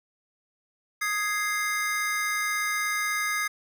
square chord, Ab major, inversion second, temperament equal, 1244.5 / 1661.2 / 2093 Hz, Eb6 / Ab6 / C7, 0 / 0 / 0 cents, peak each -32 / -32 / -29 dBFS, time 1.01-3.48 s, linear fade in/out 10 ms, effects none

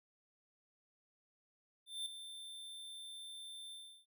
square tone with ADSR envelope, 3562 Hz, A7, 21 cents sharp, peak -38 dBFS, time 1.86-4.06 s, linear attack 200 ms, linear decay 4 ms, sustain -10 dB, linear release 340 ms, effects none

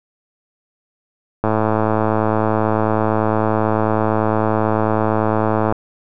click train, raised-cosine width 1 ms, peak -3 dBFS, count 468, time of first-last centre 1.44-5.724 s, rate 109 Hz, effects none

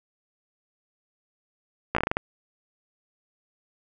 slowing click train, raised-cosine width 0.5 ms, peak -8 dBFS, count 8, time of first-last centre 1.95-2.169 s, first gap 15 ms, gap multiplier 1.24, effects none

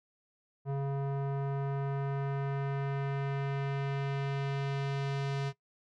square tone with low-pass filter sweep, 138.59 Hz, C#3, in tune, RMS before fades -33 dBFS, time 0.65-5.53 s, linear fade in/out 50 ms, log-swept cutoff 830 to 4700 Hz, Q 0.96, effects noise-tail reverb RT60 0.1 s tail -17 dB re dry

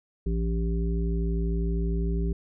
harmonic tone, 56.3 Hz, A1, 40 cents sharp, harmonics 1 / 3 / 5 / 7, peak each -25 / -30 / -39 / -35 dBFS, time 0.26-2.33 s, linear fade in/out 5 ms, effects none

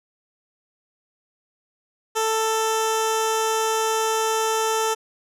10% pulse tone with notch filter, 442.5 Hz, A4, 10 cents sharp, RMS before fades -22 dBFS, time 2.15-4.95 s, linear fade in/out 20 ms, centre 2100 Hz, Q 1.1, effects low-pass 11000 Hz 12 dB/octave

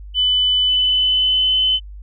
sine tone with pitch glide, 3000 to 3037 Hz, F#7 to F#7, +23 to +44 cents, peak -13 dBFS, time 0.14-1.8 s, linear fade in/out 50 ms, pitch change +21 cents, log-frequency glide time 0.65-1.6 s, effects added 50 Hz sine -32 dBFS peak until 2.02 s

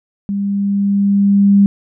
sine tone with level ramp, 200 Hz, G3, 35 cents sharp, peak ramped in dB -16 to -5 dBFS, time 0.29-1.66 s, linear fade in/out 0 ms, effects none

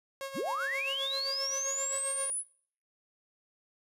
sawtooth tone with tremolo, 544 Hz, C#5, 33 cents flat, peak -31 dBFS, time 0.21-2.3 s, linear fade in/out 0 ms, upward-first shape sine, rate 7.6 Hz, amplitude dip 60%
sine linear sweep, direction up, 98 to 10260 Hz, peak -31 dBFS, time 0.34-2.44 s, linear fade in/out 50 ms
effects noise-tail reverb RT60 0.5 s tail -21 dB re dry + resampled to 32000 Hz

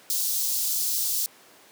white high-pass noise, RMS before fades -26 dBFS, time 0.1-1.26 s, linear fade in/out 0 ms, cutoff 4200 Hz, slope 24 dB/octave, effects pink hiss -52 dBFS RMS until 1.71 s + high-pass 300 Hz 12 dB/octave

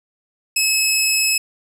15% pulse tone, 2584 Hz, E7, 35 cents flat, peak -8 dBFS, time 0.56-1.38 s, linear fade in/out 5 ms, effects none

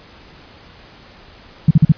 sine tone bursts, 155.8 Hz, D#3, 3 cents sharp, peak -4 dBFS, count 4, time 1.68-1.921 s, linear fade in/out 5 ms, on 28 ms, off 43 ms, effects pink hiss -43 dBFS RMS until 1.97 s + resampled to 11025 Hz

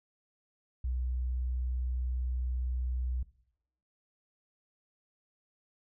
sine tone, 62.4 Hz, B1, 19 cents sharp, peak -30 dBFS, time 0.84-3.23 s, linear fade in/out 5 ms, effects noise-tail reverb RT60 0.7 s tail -18 dB re dry

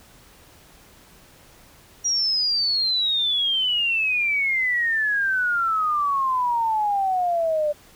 sine exponential sweep, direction down, 5770 to 587.3 Hz, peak -19 dBFS, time 2.04-7.73 s, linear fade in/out 20 ms, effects pink hiss -51 dBFS RMS until 7.95 s

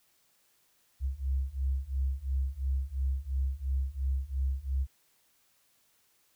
sine beating tone pair, 65.41 / 68.31 Hz, C2 / C#2, 0 / -25 cents, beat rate 2.9 Hz, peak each -32 / -31 dBFS, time 1-4.87 s, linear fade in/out 50 ms, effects white hiss -69 dBFS RMS until 6.35 s

